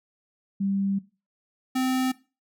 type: tone pair in turn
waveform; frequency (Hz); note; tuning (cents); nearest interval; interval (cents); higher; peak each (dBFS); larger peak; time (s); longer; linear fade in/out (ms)
sine / square; 196.6 / 258.5; G3 / C4; +5 / -21; perfect fourth; 474; second; -23; neither; 0.6-0.99 / 1.75-2.12; first; 10
effects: noise-tail reverb RT60 0.3 s tail -18 dB re dry